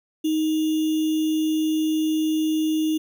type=tone with sample-and-hold; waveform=sine; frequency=313.2 Hz; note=D#4; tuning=11 cents sharp; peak=-19 dBFS; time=0.24-2.98 s; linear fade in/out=10 ms; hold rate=3150 Hz; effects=none